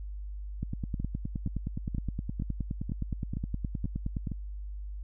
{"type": "two click trains", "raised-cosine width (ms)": 5, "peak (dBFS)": [-20, -21], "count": [36, 8], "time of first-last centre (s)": [[0.63, 4.272], [1, 4.318]], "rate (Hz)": [9.61, 2.11], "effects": ["added 50 Hz sine -36 dBFS peak until 5.03 s"]}